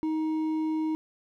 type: tone with hard clipping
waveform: triangle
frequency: 314.2 Hz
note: D#4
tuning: 17 cents sharp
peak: -27 dBFS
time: 0.03-0.95 s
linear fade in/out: 0 ms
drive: 8 dB
effects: none